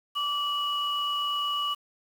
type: tone pair together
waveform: sine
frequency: 1161.6 / 2927 Hz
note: D6 / F#7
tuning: -19 / -19 cents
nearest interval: octave + major third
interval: 1600 cents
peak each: -28 dBFS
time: 0.15-1.75 s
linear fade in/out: 20 ms
effects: tanh soft clip ceiling -19 dBFS + 8-bit